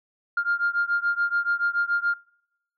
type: beating tone pair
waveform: sine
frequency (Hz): 1400 / 1407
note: F6 / F6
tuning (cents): +4 / +12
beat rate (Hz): 7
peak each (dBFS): -24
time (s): 0.37-2.14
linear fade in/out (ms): 5
effects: noise-tail reverb RT60 0.9 s tail -25 dB re dry + tanh soft clip ceiling -15 dBFS